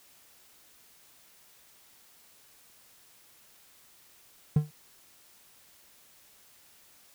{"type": "tone with exponential decay", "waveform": "triangle", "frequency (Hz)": 150.4, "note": "D3", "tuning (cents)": 42, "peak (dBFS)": -14, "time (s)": [4.56, 4.71], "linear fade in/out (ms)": 5, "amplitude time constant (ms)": 31, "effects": ["white hiss -59 dBFS RMS until 7.14 s"]}